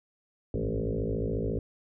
sine tone with frequency modulation, 166.9 Hz, E3, 22 cents sharp, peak -27 dBFS, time 0.54-1.59 s, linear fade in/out 2 ms, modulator 54.2 Hz, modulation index 6.2, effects none

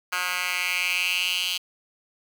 10% pulse tone with high-pass filter sweep, 180.5 Hz, F#3, 43 cents flat, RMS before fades -26 dBFS, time 0.12-1.58 s, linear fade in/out 10 ms, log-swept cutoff 1600 to 3300 Hz, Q 4.4, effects 7-bit

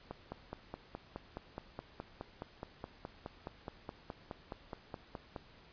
click train, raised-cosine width 1 ms, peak -27 dBFS, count 26, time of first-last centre 0.11-5.362 s, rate 4.76 Hz, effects pink hiss -60 dBFS RMS until 5.72 s + resampled to 11025 Hz

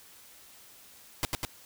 pink noise with echo, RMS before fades -28 dBFS, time 1.23-1.25 s, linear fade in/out 0 ms, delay 100 ms, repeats 2, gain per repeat -2 dB, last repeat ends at 1.45 s, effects white hiss -54 dBFS RMS until 1.65 s

